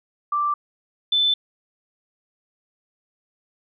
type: tone pair in turn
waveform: sine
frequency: 1174.7 / 3520 Hz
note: D6 / A7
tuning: 0 / 0 cents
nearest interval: octave + perfect fifth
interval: 1900 cents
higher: second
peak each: -19 / -16 dBFS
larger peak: second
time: 0.32-0.54 / 1.12-1.34 s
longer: neither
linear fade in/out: 5 ms
effects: none